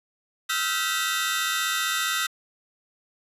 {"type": "tone cluster", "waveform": "sawtooth", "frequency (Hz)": [1288, 1383, 1545, 1950, 3600], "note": ["E6", "F6", "G6", "B6", "A7"], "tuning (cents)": [-41, -17, -26, -23, 39], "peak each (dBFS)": -27, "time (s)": [0.49, 2.27], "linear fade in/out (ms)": 10, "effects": ["resampled to 32000 Hz"]}